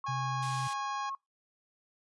sine tone with pitch glide, 1096 to 1088.4 Hz, C#6 to C#6, -20 to -32 cents, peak -35 dBFS, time 0.04-1.15 s, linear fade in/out 2 ms, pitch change -12 cents, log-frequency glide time 0.51-0.97 s
harmonic tone, 824 Hz, G#5, 14 cents flat, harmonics 1 / 2 / 3 / 4 / 5 / 6 / 7 / 8, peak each -38 / -44 / -48 / -50 / -52 / -54 / -55 / -56 dBFS, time 0.06-1.1 s, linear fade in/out 10 ms
sine tone, 130.81 Hz, C3, in tune, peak -34 dBFS, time 0.08-0.68 s, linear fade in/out 10 ms
pink band-pass noise, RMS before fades -47 dBFS, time 0.42-0.74 s, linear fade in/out 10 ms, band 3400 to 9600 Hz, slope 12 dB/octave
effects noise-tail reverb RT60 0.2 s tail -24 dB re dry + resampled to 24000 Hz

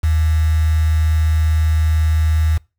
sine tone with quantisation, 78.8 Hz, D#2, 23 cents sharp, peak -12 dBFS, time 0.03-2.58 s, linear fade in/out 10 ms, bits 5, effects noise-tail reverb RT60 0.3 s tail -25 dB re dry

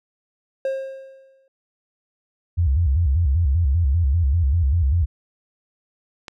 triangle tone with exponential decay, 535 Hz, C5, 38 cents sharp, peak -17 dBFS, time 0.65-1.48 s, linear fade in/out 2 ms, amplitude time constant 180 ms
sine tone with vibrato, 76.1 Hz, D#2, 38 cents flat, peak -15 dBFS, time 2.57-5.06 s, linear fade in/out 20 ms, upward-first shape square, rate 5.1 Hz, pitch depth 210 cents each way
click, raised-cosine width 0.2 ms, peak -17 dBFS, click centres 6.282 s
effects none

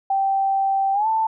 sine tone with pitch glide, 780 to 885.7 Hz, G5 to A5, -9 to +11 cents, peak -17 dBFS, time 0.1-1.27 s, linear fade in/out 5 ms, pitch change +220 cents, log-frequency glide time 0.93-1.07 s, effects none

